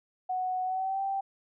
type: tone with pitch glide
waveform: sine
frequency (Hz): 740 to 781.3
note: F#5 to G5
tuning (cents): 0 to -6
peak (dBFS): -28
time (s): 0.29-1.21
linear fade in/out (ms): 10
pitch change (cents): +94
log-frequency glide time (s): 0.64-1.01
effects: none